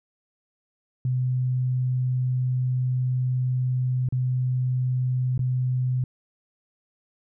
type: tone with dropouts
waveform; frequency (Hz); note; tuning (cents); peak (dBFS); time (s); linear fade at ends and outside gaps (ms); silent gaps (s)
sine; 127.1; C3; -50; -21; 1.05-6.04; 2; 4.088-4.124 / 5.378-5.392
effects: none